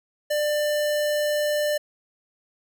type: tone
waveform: square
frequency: 595 Hz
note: D5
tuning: 22 cents sharp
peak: -22 dBFS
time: 0.3-1.78 s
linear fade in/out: 10 ms
effects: none